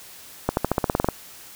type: accelerating click train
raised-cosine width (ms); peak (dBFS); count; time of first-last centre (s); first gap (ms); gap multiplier
1; -5; 11; 0.49-1.087; 81; 0.93
effects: white hiss -44 dBFS RMS until 1.55 s